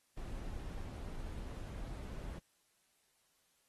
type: noise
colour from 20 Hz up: brown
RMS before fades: -44 dBFS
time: 0.17-2.39 s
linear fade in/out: 5 ms
effects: white hiss -75 dBFS RMS until 3.68 s + AAC 32 kbps